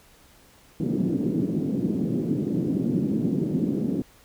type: band-pass noise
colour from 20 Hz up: pink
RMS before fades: -25 dBFS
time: 0.8-4.02 s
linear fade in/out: 2 ms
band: 170 to 320 Hz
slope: 24 dB/octave
effects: pink hiss -55 dBFS RMS until 4.24 s